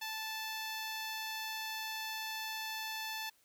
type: tone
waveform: 10% pulse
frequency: 877 Hz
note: A5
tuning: 6 cents flat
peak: -30 dBFS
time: 0.01-3.3 s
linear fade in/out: 10 ms
effects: white hiss -70 dBFS RMS until 3.44 s